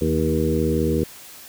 harmonic tone with a mistuned harmonic, 79.3 Hz, D#2, 33 cents sharp, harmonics 1 / 2 / 3 / 4 / 5 / 6, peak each -25 / -25 / -25 / -25 / -25 / -25 dBFS, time 0.01-1.04 s, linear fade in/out 5 ms, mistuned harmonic 3, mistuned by -37 cents, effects white hiss -42 dBFS RMS until 1.48 s

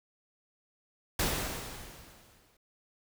pink noise with exponential decay, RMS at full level -28 dBFS, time 1.19-2.57 s, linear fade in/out 5 ms, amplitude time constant 300 ms, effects none

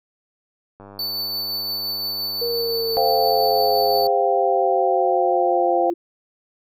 click train, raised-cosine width 1 ms, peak -27 dBFS, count 328, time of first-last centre 0.8-4.073 s, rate 99.9 Hz
square tone with tremolo, 4510 Hz, C#8, 29 cents sharp, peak -23 dBFS, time 0.99-4.07 s, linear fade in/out 2 ms, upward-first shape triangle, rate 5.8 Hz, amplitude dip 25%
sine exponential sweep, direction down, 475.7 to 343.2 Hz, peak -22 dBFS, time 2.41-5.94 s, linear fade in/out 10 ms
sine chord, C suspended fourth, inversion none, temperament equal, 523.3 / 698.5 / 784 Hz, C5 / F5 / G5, 0 / 0 / 0 cents, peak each -21 / -20 / -22 dBFS, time 2.97-5.9 s, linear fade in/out 0 ms
effects none

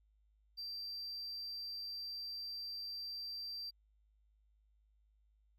triangle tone, 4699 Hz, D8, in tune, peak -40 dBFS, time 0.57-3.71 s, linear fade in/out 20 ms, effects tanh soft clip ceiling -36 dBFS + added 52 Hz sine -69 dBFS peak until 5.58 s

